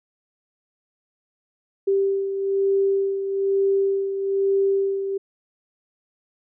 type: beating tone pair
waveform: sine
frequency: 392 / 393.1 Hz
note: G4 / G4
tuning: 0 / +5 cents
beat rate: 1.1 Hz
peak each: -19 / -27 dBFS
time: 1.87-5.18 s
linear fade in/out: 10 ms
effects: none